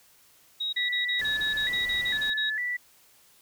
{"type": "tone bursts", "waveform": "sine", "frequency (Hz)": 3800, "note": "A#7", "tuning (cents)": 33, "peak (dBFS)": -27, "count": 12, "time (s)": [0.6, 2.501], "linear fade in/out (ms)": 10, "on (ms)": 130, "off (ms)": 31}
{"type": "tone with vibrato", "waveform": "sine", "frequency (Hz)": 1843, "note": "A#6", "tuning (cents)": -20, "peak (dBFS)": -27, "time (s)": [0.76, 2.77], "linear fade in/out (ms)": 10, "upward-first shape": "square", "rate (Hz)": 1.1, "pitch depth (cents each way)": 110}
{"type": "noise", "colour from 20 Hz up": "pink", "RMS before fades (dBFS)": -44, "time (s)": [1.19, 2.3], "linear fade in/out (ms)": 0}
{"effects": ["white hiss -59 dBFS RMS until 3.41 s"]}